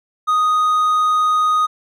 triangle tone, 1244.5 Hz, D#6, in tune, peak -11 dBFS, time 0.27-1.67 s, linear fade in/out 20 ms, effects none

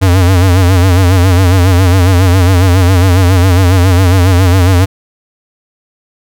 square tone with vibrato, 91.5 Hz, F#2, 19 cents flat, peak -5 dBFS, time 0.01-4.86 s, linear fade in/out 20 ms, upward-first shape sine, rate 7.3 Hz, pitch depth 95 cents each way, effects none

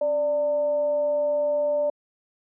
sine tone with frequency modulation, 588 Hz, D5, 2 cents sharp, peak -20 dBFS, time 0.01-1.9 s, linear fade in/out 5 ms, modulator 316 Hz, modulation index 0.25, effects high-pass 300 Hz 12 dB/octave

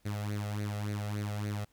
sawtooth tone with flanger, 103.83 Hz, G#2, in tune, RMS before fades -35 dBFS, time 0.05-1.65 s, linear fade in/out 10 ms, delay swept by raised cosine 0.47 to 1.57 ms, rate 3.5 Hz, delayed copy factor +0.7, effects pink hiss -70 dBFS RMS until 1.72 s

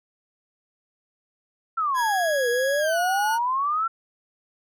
sine exponential two-way sweep, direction down then up, 1366 to 470.4 to 1366 Hz, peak -21 dBFS, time 1.77-3.88 s, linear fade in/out 10 ms, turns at 2.49 s
40% pulse tone with pitch glide, 1661.2 to 1454.5 Hz, G#6 to F#6, 0 to -30 cents, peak -25 dBFS, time 1.94-3.39 s, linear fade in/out 50 ms, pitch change -230 cents, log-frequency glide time 2.79-2.99 s
effects none

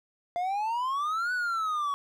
triangle exponential two-way sweep, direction up then down, 691 to 1500 to 1117 Hz, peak -25 dBFS, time 0.36-1.94 s, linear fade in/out 0 ms, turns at 1.33 s, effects none

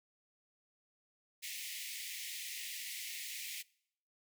pink high-pass noise, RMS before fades -44 dBFS, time 1.42-3.63 s, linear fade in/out 20 ms, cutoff 1900 Hz, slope 96 dB/octave, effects noise-tail reverb RT60 0.7 s tail -24 dB re dry

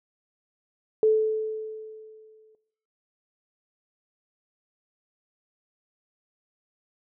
sine tone with exponential decay, 435.8 Hz, A4, 17 cents flat, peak -15 dBFS, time 1.03-2.55 s, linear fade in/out 1 ms, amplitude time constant 330 ms, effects noise-tail reverb RT60 0.7 s tail -17 dB re dry

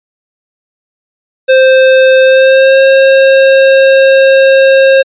square tone with pitch glide, 523.3 to 536.8 Hz, C5 to C5, 0 to +44 cents, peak -3 dBFS, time 1.48-5.03 s, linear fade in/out 20 ms, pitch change +44 cents, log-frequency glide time 2.23-2.8 s, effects resampled to 8000 Hz

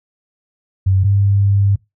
sine tone pair in turn, 95.4 / 99.7 Hz, G2 / G2, -47 / +30 cents, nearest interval minor second, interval 77 cents, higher second, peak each -10 dBFS, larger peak neither, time 0.86-1.04 / 1.04-1.76 s, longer second, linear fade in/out 10 ms, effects noise-tail reverb RT60 0.2 s tail -22 dB re dry

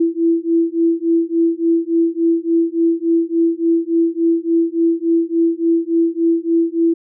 sine beating tone pair, 331.2 / 334.7 Hz, E4 / E4, +8 / +26 cents, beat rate 3.5 Hz, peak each -16 dBFS, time 0-6.94 s, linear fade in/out 10 ms, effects none

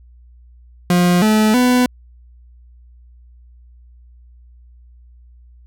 40% pulse tone with pitch steps, 177.1 / 215.7 / 249.1 Hz, F3 / A3 / B3, +24 / -34 / +15 cents, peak -10 dBFS, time 0.9-1.86 s, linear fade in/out 2 ms, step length 320 ms, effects added 60 Hz sine -42 dBFS peak until 5.66 s

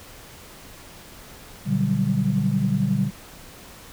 sine chord, G major seventh, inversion first, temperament equal with one note detuned, 120.79 / 146.83 / 185 / 196 Hz, B2 / D3 / F#3 / G3, -38 / 0 / 0 / 0 cents, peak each -26 / -24 / -26 / -22 dBFS, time 1.65-3.11 s, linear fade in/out 50 ms, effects tanh soft clip ceiling -8 dBFS + pink hiss -44 dBFS RMS until 3.92 s

